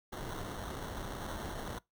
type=noise with sample-and-hold; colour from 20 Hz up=pink; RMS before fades=-41 dBFS; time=0.12-1.79 s; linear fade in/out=10 ms; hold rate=2450 Hz; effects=noise-tail reverb RT60 0.2 s tail -24 dB re dry